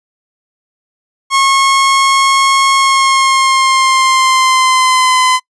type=tone with pitch glide; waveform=sawtooth; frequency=1088 to 1021 Hz; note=C#6 to C6; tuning=-33 to -43 cents; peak=-4 dBFS; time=1.3-5.4 s; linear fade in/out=50 ms; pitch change=-110 cents; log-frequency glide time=2.75-5.2 s; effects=noise-tail reverb RT60 0.1 s tail -24 dB re dry + resampled to 22050 Hz